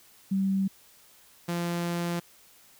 sine / sawtooth tone pair in turn, 193.4 / 172.3 Hz, G3 / F3, -23 / -23 cents, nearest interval major second, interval 200 cents, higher first, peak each -23 / -24 dBFS, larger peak first, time 0.31-0.68 / 1.48-2.2 s, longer second, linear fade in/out 10 ms, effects white hiss -57 dBFS RMS until 2.79 s

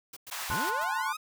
white noise bursts, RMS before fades -44 dBFS, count 6, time 0.13-0.846 s, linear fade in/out 5 ms, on 36 ms, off 100 ms
pink high-pass noise, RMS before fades -37 dBFS, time 0.31-0.7 s, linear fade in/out 10 ms, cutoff 810 Hz, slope 24 dB/octave
sawtooth linear sweep, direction up, 33.45 to 1288 Hz, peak -31 dBFS, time 0.49-1.17 s, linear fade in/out 10 ms
sine chord, F# diminished, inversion first, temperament equal with one note detuned, 880 / 1046.5 / 1468.1 Hz, A5 / C6 / F#6, 0 / 0 / -14 cents, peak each -33 dBFS, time 0.5-1.13 s, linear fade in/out 10 ms
effects none

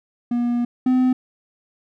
triangle tone pair in turn, 240.1 / 255 Hz, B3 / C4, -49 / -44 cents, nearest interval minor second, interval 105 cents, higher second, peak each -16 / -12 dBFS, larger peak second, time 0.31-0.65 / 0.86-1.13 s, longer first, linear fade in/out 5 ms, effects none

